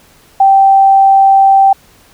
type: tone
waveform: sine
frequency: 780 Hz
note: G5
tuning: 9 cents flat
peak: -3 dBFS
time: 0.4-1.73 s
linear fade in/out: 5 ms
effects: pink hiss -45 dBFS RMS until 2.13 s